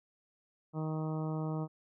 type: harmonic tone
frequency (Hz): 156.7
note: D#3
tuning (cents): +13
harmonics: 1 / 2 / 3 / 4 / 5 / 6 / 7 / 8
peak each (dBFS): -34 / -40 / -44 / -46 / -48 / -50 / -51 / -52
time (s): 0.73-1.68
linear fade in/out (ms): 50
effects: none